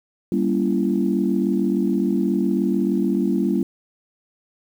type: chord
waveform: sine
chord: G diminished seventh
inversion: none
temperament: just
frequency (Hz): 196 / 235.2 / 282.2 / 338.7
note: G3 / Bb3 / Db4 / Fb4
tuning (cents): 0 / +16 / +31 / +47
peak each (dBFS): -21 / -23 / -24 / -23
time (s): 0.32-3.63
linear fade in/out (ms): 2
effects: tanh soft clip ceiling -7 dBFS + 8-bit